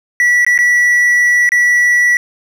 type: tone with dropouts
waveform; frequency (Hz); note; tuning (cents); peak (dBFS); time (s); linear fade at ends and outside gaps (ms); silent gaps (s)
triangle; 1949; B6; -23; -6; 0.2-2.17; 1; 0.448-0.465 / 0.578-0.588 / 1.491-1.519
effects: none